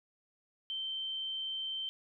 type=tone; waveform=sine; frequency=3112 Hz; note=G7; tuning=13 cents flat; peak=-35 dBFS; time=0.7-1.89 s; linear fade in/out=0 ms; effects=none